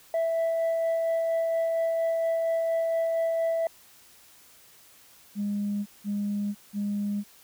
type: tone with tremolo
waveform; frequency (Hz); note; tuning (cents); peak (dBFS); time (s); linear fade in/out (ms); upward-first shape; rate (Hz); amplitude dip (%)
sine; 659.3; E5; 0; -20; 0.14-3.67; 2; sine; 4.3; 25
type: tone bursts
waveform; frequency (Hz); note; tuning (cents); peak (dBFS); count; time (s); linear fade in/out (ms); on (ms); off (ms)
sine; 204.3; G#3; -28; -25; 3; 5.35-7.24; 50; 510; 180
effects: tanh soft clip ceiling -22 dBFS + white hiss -55 dBFS RMS until 7.43 s